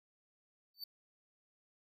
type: tone with exponential growth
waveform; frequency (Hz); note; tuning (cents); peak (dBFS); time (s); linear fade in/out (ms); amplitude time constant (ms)
square; 4548; C#8; +44; -39; 0.74-0.84; 5; 20
effects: none